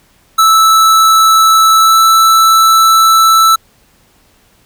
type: tone with pitch glide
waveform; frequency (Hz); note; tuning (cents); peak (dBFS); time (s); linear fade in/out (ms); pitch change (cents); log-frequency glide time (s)
square; 1313 to 1320.6; E6 to E6; -7 to +3; -5; 0.38-3.56; 10; +10; 1.76-1.98
effects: pink hiss -50 dBFS RMS until 4.65 s